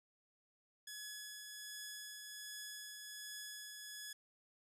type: tone with tremolo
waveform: 10% pulse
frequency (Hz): 1693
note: G#6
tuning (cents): +33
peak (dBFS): -37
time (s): 0.87-4.13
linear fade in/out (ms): 5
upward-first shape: triangle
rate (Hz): 1.3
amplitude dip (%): 35
effects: none